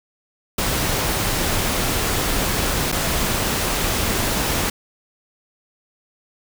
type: noise with dropouts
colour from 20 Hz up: pink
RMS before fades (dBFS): -21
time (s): 0.58-4.7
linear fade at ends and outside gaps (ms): 5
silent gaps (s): 2.918-2.924
effects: none